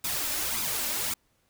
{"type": "noise with flanger", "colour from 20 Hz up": "white", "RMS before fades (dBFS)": -30, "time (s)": [0.04, 1.14], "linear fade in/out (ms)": 5, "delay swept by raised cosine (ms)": [0.8, 3.4], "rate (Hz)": 1.8, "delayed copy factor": 0.6, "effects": ["pink hiss -70 dBFS RMS until 1.49 s"]}